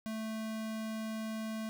square tone, 220 Hz, A3, in tune, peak -37 dBFS, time 0.06-1.69 s, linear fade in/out 0 ms, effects none

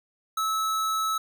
square tone, 1300 Hz, E6, 24 cents flat, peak -25 dBFS, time 0.37-1.18 s, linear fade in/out 5 ms, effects none

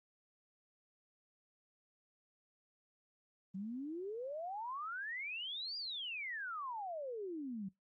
sine exponential two-way sweep, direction up then down, 182.5 to 4900 to 182.5 Hz, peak -40 dBFS, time 3.54-7.69 s, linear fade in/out 10 ms, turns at 5.77 s, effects noise-tail reverb RT60 0.2 s tail -24 dB re dry + Opus 32 kbps

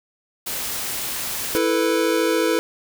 white noise, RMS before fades -27 dBFS, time 0.46-1.58 s, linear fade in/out 10 ms
square chord, E suspended fourth, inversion none, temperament equal, 329.6 / 440 / 493.9 Hz, E4 / A4 / B4, 0 / 0 / 0 cents, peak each -22 / -23 / -23 dBFS, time 1.55-2.59 s, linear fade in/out 0 ms
effects none

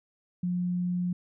sine tone, 178.3 Hz, F3, 36 cents sharp, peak -26 dBFS, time 0.43-1.13 s, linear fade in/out 5 ms, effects none

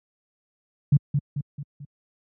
sine tone with echo, 143 Hz, D3, 46 cents flat, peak -12 dBFS, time 0.92-0.97 s, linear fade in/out 5 ms, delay 220 ms, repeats 4, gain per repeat -6 dB, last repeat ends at 1.85 s, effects high-pass 80 Hz 12 dB/octave

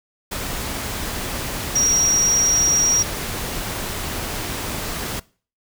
sine tone in noise, 5690 Hz, F8, 31 cents sharp, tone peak -15 dBFS, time 1.75-3.03 s, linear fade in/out 10 ms, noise pink, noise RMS -27 dBFS, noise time 0.31-5.2 s, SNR +9 dB, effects noise-tail reverb RT60 0.4 s tail -22 dB re dry

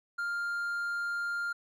triangle tone, 1400 Hz, F6, 4 cents sharp, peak -29 dBFS, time 0.18-1.53 s, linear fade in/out 10 ms, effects none

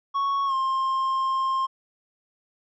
triangle tone with pitch glide, 1108.7 to 1060.5 Hz, C#6 to C6, 0 to +23 cents, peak -20 dBFS, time 0.14-1.67 s, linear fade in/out 20 ms, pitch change -77 cents, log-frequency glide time 0.46-0.54 s, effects resampled to 16000 Hz

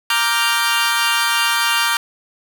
20% pulse chord, G minor seventh, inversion first, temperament equal, 932.3 / 1174.7 / 1396.9 / 1568 Hz, Bb5 / D6 / F6 / G6, 0 / 0 / 0 / 0 cents, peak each -16 dBFS, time 0.1-1.97 s, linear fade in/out 2 ms, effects none

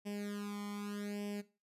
sawtooth tone with flanger, 204.9 Hz, G#3, 23 cents flat, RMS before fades -42 dBFS, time 0.05-1.42 s, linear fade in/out 20 ms, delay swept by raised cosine 0.37 to 0.93 ms, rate 0.83 Hz, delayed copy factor +1, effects noise-tail reverb RT60 0.3 s tail -17 dB re dry + resampled to 32000 Hz

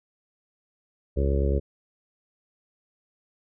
harmonic tone, 69.3 Hz, C#2, in tune, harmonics 1 / 2 / 3 / 4 / 5 / 6 / 7 / 8, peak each -22 / -31 / -34 / -37 / -33 / -31 / -35 / -34 dBFS, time 1.16-1.6 s, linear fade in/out 20 ms, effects none

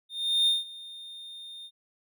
triangle tone with ADSR envelope, 3644 Hz, A#7, 40 cents flat, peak -18 dBFS, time 0.09-1.71 s, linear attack 380 ms, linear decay 170 ms, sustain -21 dB, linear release 59 ms, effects none

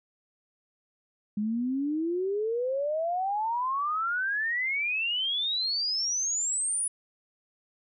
sine exponential sweep, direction up, 204.4 to 9940 Hz, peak -26 dBFS, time 1.37-6.88 s, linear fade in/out 5 ms, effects none

